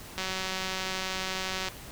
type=click train; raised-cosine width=0.2 ms; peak=-15 dBFS; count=284; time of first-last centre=0.18-1.685 s; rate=188 Hz; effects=pink hiss -45 dBFS RMS until 1.91 s